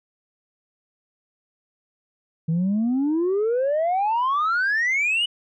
sine exponential sweep, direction up, 157.2 to 2989 Hz, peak -17 dBFS, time 2.48-5.26 s, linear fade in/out 10 ms, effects tanh soft clip ceiling -17 dBFS

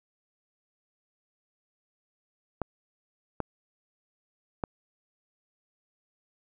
clicks, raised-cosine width 1 ms, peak -15 dBFS, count 3, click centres 2.617 / 3.403 / 4.638 s, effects none

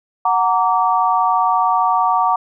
sine chord, Gb augmented, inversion none, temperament just, 740 / 925 / 1156.2 Hz, Gb5 / Bb5 / D6, 0 / -14 / -27 cents, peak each -17 dBFS, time 0.25-2.36 s, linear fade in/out 5 ms, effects none

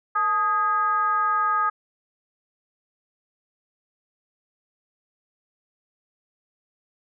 sine tone with frequency modulation, 1249 Hz, D#6, 6 cents sharp, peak -19 dBFS, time 0.15-1.7 s, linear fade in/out 10 ms, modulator 387 Hz, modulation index 0.63, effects none

